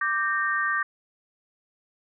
sine chord, G minor, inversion second, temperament equal with one note detuned, 1174.7 / 1568 / 1840 Hz, D6 / G6 / Bb6, 0 / 0 / -23 cents, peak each -27 dBFS, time 0.01-0.83 s, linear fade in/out 5 ms, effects none

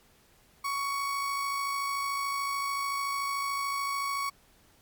35% pulse tone with amplitude modulation, 1117 Hz, C#6, 13 cents sharp, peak -26 dBFS, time 0.64-4.3 s, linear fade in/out 10 ms, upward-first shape sine, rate 53.6 Hz, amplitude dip 30%, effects pink hiss -62 dBFS RMS until 4.81 s + MP3 96 kbps

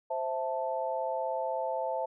sine chord, A minor, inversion first, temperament equal, 523.3 / 659.3 / 880 Hz, C5 / E5 / A5, 0 / 0 / 0 cents, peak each -34 dBFS, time 0.1-2.06 s, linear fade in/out 10 ms, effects none

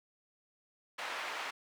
white band-pass noise, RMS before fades -40 dBFS, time 0.98-1.51 s, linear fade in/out 10 ms, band 610 to 2100 Hz, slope 12 dB/octave, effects none

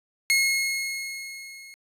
sawtooth tone with level ramp, 2165 Hz, C#7, 41 cents flat, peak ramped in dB -14 to -40 dBFS, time 0.3-1.74 s, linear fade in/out 0 ms, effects resampled to 32000 Hz

